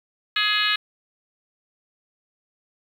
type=harmonic tone; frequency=420.1 Hz; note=G#4; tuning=20 cents sharp; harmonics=3 / 4 / 5 / 6 / 7 / 8 / 9 / 10; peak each=-28 / -25 / -29 / -27 / -26 / -31 / -27 / -29 dBFS; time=0.36-0.76 s; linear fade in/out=5 ms; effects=8-bit